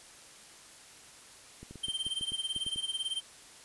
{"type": "clicks", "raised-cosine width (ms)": 3, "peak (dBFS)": -33, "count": 10, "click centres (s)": [1.63, 1.71, 1.757, 1.884, 2.066, 2.211, 2.32, 2.563, 2.665, 2.76]}
{"type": "tone with tremolo", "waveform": "square", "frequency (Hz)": 3136, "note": "G7", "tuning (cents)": 0, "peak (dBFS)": -30, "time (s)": [1.83, 3.21], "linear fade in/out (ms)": 10, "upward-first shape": "sine", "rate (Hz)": 18, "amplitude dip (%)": 85}
{"effects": ["white hiss -53 dBFS RMS until 3.64 s", "resampled to 24000 Hz"]}